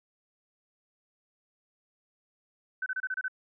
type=tone bursts; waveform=sine; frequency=1520 Hz; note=F#6; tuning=46 cents sharp; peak=-29 dBFS; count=7; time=2.82-3.282 s; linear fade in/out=5 ms; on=42 ms; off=28 ms; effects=none